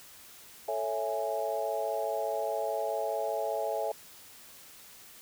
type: chord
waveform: sine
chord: A major seventh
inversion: none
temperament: equal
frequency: 440 / 554.4 / 659.3 / 830.6 Hz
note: A4 / C#5 / E5 / G#5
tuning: 0 / 0 / 0 / 0 cents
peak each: -36 / -35 / -33 / -36 dBFS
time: 0.68-3.92 s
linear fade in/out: 5 ms
effects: white hiss -52 dBFS RMS until 5.21 s